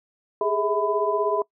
sine tone cluster, 406.1 / 422.3 / 649 / 1001 Hz, G#4 / G#4 / E5 / B5, -39 / +29 / -27 / +23 cents, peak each -26 dBFS, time 0.41-1.42 s, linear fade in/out 2 ms, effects noise-tail reverb RT60 0.1 s tail -23 dB re dry

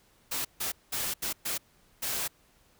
white noise bursts at uneven times, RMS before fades -32 dBFS, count 6, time 0.31-0.45 / 0.6-0.72 / 0.92-1.14 / 1.22-1.33 / 1.45-1.58 / 2.02-2.28 s, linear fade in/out 10 ms, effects pink hiss -64 dBFS RMS until 2.79 s

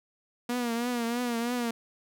sawtooth tone with vibrato, 238.6 Hz, A#3, 41 cents sharp, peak -24 dBFS, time 0.49-1.71 s, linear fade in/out 5 ms, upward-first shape triangle, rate 3.1 Hz, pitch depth 75 cents each way, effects none

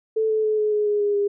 sine tone with pitch steps, 440 / 434.9 / 430 / 425 / 420.1 / 415.3 / 410.5 / 405.8 Hz, A4 / A4 / A4 / G#4 / G#4 / G#4 / G#4 / G#4, 0 / -20 / -40 / +40 / +20 / 0 / -20 / -40 cents, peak -18 dBFS, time 0.16-1.28 s, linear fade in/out 10 ms, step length 140 ms, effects none

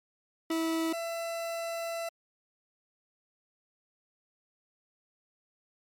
40% pulse tone pair in turn, 325.7 / 669.7 Hz, E4 / E5, -21 / +27 cents, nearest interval octave, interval 1248 cents, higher second, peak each -27 / -32 dBFS, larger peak first, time 0.5-0.93 / 0.93-2.09 s, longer second, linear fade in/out 5 ms, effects MP3 64 kbps

